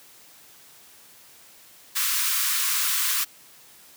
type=high-pass noise; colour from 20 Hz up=white; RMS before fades=-24 dBFS; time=1.95-3.25 s; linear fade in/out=20 ms; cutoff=1000 Hz; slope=96 dB/octave; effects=white hiss -51 dBFS RMS until 3.96 s + high-pass 80 Hz 12 dB/octave